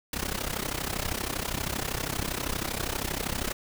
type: noise with amplitude modulation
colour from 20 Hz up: pink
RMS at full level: -28 dBFS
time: 0.13-3.53 s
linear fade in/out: 2 ms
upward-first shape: sine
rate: 32.6 Hz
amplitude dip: 85%
effects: none